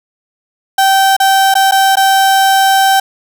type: tone with dropouts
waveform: 35% pulse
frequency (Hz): 776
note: G5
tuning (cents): -18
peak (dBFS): -5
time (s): 0.78-3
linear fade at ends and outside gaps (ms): 5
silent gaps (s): 1.166-1.2 / 1.541-1.552 / 1.712-1.72 / 1.956-1.969
effects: none